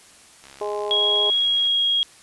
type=click train; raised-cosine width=0.2 ms; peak=-26 dBFS; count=85; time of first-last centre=0.44-1.67 s; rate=68.3 Hz
type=harmonic tone; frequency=207.7 Hz; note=G#3; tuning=in tune; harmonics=2 / 3 / 4 / 5; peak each=-26 / -30 / -32 / -34 dBFS; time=0.61-1.3 s; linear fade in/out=2 ms
type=tone with pitch glide; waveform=sine; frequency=3309 to 3282 Hz; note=G#7 to G#7; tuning=-7 to -21 cents; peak=-17 dBFS; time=0.91-2.03 s; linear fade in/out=0 ms; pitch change=-14 cents; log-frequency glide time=1.34-1.84 s
effects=white hiss -49 dBFS RMS until 2.22 s + resampled to 24000 Hz